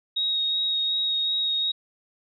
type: tone with vibrato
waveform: sine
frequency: 3767 Hz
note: A#7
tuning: 17 cents sharp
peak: -22 dBFS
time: 0.16-1.72 s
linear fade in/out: 10 ms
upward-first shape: sine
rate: 2.7 Hz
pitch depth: 13 cents each way
effects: none